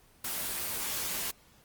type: noise with comb filter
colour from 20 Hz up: white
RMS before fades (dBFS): -34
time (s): 0.24-1.31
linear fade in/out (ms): 5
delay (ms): 14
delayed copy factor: -0.5
effects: pink hiss -61 dBFS RMS until 1.64 s + Opus 24 kbps